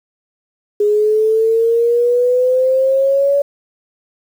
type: exponential sweep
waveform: sine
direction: up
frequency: 413 to 569 Hz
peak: -10 dBFS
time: 0.8-3.42 s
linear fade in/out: 5 ms
effects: 7-bit